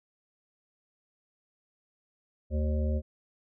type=harmonic tone; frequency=75.6 Hz; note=D#2; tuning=49 cents flat; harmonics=1 / 3 / 5 / 7 / 8; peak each=-26 / -35 / -42 / -39 / -42 dBFS; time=2.5-3.02 s; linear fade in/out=50 ms; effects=none